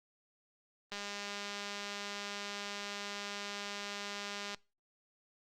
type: click train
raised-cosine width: 0.2 ms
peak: -24 dBFS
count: 737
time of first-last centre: 0.92-4.546 s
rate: 203 Hz
effects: noise-tail reverb RT60 0.3 s tail -24 dB re dry + Opus 32 kbps